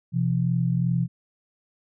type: tone pair together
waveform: sine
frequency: 127.6 / 170.33 Hz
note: C3 / F3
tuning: -43 / -43 cents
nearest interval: perfect fourth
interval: 500 cents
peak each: -23 dBFS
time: 0.12-1.08 s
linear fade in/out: 50 ms
effects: none